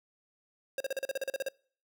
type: tone bursts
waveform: square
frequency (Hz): 539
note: C#5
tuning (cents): -49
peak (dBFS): -31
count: 12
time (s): 0.78-1.486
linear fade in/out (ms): 2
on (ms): 24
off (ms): 38
effects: noise-tail reverb RT60 0.5 s tail -26 dB re dry